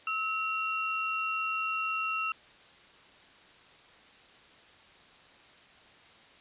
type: tone pair together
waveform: sine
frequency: 1297 / 2739 Hz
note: E6 / F7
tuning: -28 / -34 cents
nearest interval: octave + minor second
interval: 1294 cents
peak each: -32 / -32 dBFS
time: 0.07-2.32 s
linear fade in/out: 2 ms
effects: white hiss -56 dBFS RMS until 6.4 s + resampled to 8000 Hz